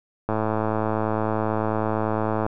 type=click train; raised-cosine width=1 ms; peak=-10 dBFS; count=238; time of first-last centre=0.29-2.464 s; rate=109 Hz; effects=none